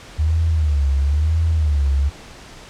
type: tone with vibrato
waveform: sine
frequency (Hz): 75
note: D2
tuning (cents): +37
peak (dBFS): -14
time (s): 0.18-2.1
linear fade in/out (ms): 20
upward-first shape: sine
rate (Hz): 1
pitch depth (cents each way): 150
effects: pink hiss -40 dBFS RMS until 2.69 s + low-pass 7000 Hz 12 dB/octave